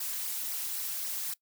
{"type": "noise with flanger", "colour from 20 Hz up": "blue", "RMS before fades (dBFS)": -35, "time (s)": [0, 1.34], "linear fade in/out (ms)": 5, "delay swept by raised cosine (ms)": [0.28, 5.48], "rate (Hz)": 3.8, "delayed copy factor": -0.85, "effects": ["noise-tail reverb RT60 0.1 s tail -21 dB re dry"]}